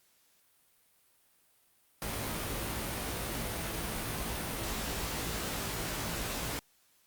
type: noise with comb filter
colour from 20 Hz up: pink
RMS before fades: -36 dBFS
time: 2.02-6.59 s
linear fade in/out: 0 ms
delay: 18 ms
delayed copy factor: +0.65
effects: white hiss -68 dBFS RMS until 7.06 s + Opus 48 kbps